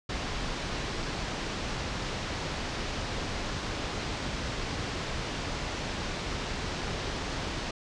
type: low-pass noise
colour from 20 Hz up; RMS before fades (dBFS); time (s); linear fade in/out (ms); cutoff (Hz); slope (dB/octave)
pink; -34; 0.09-7.71; 5; 5900; 24
effects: resampled to 22050 Hz